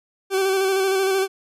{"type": "tone with vibrato", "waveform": "40% pulse", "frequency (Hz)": 384.5, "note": "G4", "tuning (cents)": -33, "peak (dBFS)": -17, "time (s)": [0.3, 1.28], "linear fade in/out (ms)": 50, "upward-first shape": "square", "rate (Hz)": 13, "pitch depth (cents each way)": 25, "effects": ["resampled to 32000 Hz"]}